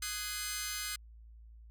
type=chord; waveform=10% pulse; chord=Ab dominant seventh; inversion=second; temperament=just; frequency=1245.9 / 1495.1 / 1661.2 / 2077 Hz; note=Eb6 / Gb6 / Ab6 / C7; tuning=+2 / +18 / 0 / -13 cents; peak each=-36 / -34 / -36 / -31 dBFS; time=0.02-0.96 s; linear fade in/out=5 ms; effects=added 56 Hz sine -51 dBFS peak until 1.7 s